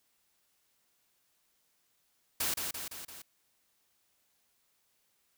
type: noise with echo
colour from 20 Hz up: white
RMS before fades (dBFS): -32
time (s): 2.4-2.54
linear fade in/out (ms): 5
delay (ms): 170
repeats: 4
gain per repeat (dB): -4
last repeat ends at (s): 3.22
effects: white hiss -74 dBFS RMS until 5.37 s